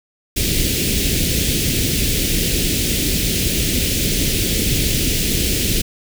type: band-stop noise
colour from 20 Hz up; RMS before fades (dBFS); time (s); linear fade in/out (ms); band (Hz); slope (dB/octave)
pink; -18; 0.36-5.82; 10; 420 to 2400; 24
effects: none